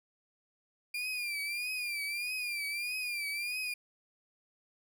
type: tone with vibrato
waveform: 35% pulse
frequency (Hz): 2398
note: D7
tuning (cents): +36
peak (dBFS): -32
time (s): 0.94-3.74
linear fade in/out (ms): 5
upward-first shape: triangle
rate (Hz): 1.6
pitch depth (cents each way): 100
effects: none